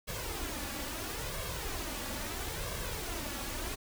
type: noise with flanger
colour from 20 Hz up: pink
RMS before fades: -38 dBFS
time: 0.07-3.76 s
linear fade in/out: 20 ms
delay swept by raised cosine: 1.8 to 3.6 ms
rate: 0.75 Hz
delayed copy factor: +0.6
effects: none